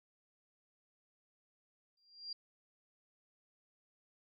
sine tone with exponential growth, 4767 Hz, D8, 25 cents sharp, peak -38 dBFS, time 1.97-2.33 s, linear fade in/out 5 ms, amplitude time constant 78 ms, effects none

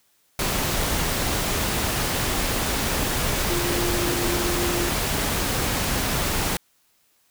sine tone in noise, 349.2 Hz, F4, in tune, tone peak -26 dBFS, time 3.5-4.89 s, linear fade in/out 2 ms, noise pink, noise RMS -24 dBFS, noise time 0.39-6.57 s, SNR -5 dB, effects white hiss -64 dBFS RMS until 7.3 s

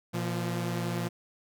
sawtooth tone pair together, 118.62 / 172.9 Hz, A#2 / F3, +31 / -17 cents, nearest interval perfect fifth, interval 652 cents, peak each -29 / -28 dBFS, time 0.13-1.09 s, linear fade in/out 20 ms, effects none

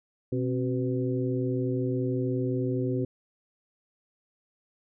harmonic tone with a mistuned harmonic, 125.4 Hz, B2, 27 cents sharp, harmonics 1 / 2 / 3 / 4, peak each -29 / -30 / -31 / -36 dBFS, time 0.32-3.05 s, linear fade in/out 5 ms, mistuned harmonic 2, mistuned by +92 cents, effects none

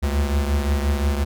square beating tone pair, 70.6 / 76.3 Hz, C#2 / D#2, +32 / -33 cents, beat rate 5.7 Hz, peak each -20 / -26 dBFS, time 0.02-1.25 s, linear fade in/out 20 ms, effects none

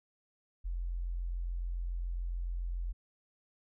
sine tone, 43.55 Hz, F1, 4 cents flat, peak -33 dBFS, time 0.64-2.93 s, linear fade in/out 20 ms, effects none

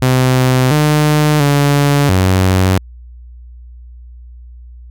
sawtooth tone with pitch steps, 128.4 / 150.8 / 143.1 / 93.6 Hz, C3 / D3 / D3 / F#2, -32 / +46 / -45 / +20 cents, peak -5 dBFS, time 0.02-2.78 s, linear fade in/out 5 ms, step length 690 ms, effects added 60 Hz sine -32 dBFS peak until 4.9 s

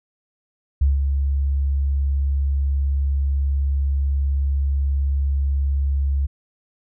sine tone with ADSR envelope, 69.3 Hz, C#2, in tune, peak -12 dBFS, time 0.81-6.27 s, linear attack 7 ms, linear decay 160 ms, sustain -5 dB, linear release 17 ms, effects none

